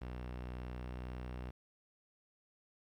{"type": "tone with pitch glide", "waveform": "sawtooth", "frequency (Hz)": [61.74, 62.1], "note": ["B1", "B1"], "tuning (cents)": [0, 10], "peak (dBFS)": -38, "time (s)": [0.01, 1.51], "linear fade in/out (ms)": 10, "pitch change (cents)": 10, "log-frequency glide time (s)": [0.74, 0.85], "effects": ["low-pass 3000 Hz 12 dB/octave", "12-bit"]}